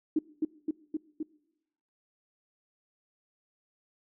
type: tone with echo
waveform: sine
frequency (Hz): 311.1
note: D#4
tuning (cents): 0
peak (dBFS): -22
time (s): 0.16-0.19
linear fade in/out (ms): 5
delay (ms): 260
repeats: 4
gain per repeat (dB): -2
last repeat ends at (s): 1.23
effects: noise-tail reverb RT60 1.0 s tail -23 dB re dry